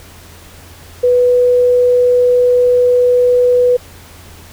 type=tone; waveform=sine; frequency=493.4 Hz; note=B4; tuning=2 cents flat; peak=-7 dBFS; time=1.03-3.77 s; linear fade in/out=10 ms; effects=added 85 Hz sine -39 dBFS peak until 4.52 s + pink hiss -39 dBFS RMS until 4.52 s